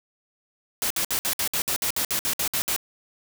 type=noise bursts; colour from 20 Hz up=white; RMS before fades=-25 dBFS; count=14; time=0.82-2.763 s; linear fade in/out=0 ms; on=84 ms; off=59 ms; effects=none